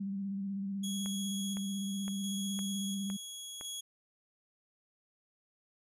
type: tone with vibrato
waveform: sine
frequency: 196.7 Hz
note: G3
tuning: 6 cents sharp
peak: -34 dBFS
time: 0-3.17 s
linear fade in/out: 10 ms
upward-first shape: square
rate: 16 Hz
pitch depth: 25 cents each way
type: tone with tremolo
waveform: 20% pulse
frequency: 3335 Hz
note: G#7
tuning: 7 cents sharp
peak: -33 dBFS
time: 0.83-3.81 s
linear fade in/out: 10 ms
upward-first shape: square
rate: 0.71 Hz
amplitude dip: 35%
type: click train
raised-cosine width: 0.5 ms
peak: -31 dBFS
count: 6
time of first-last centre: 1.06-3.611 s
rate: 1.96 Hz
effects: none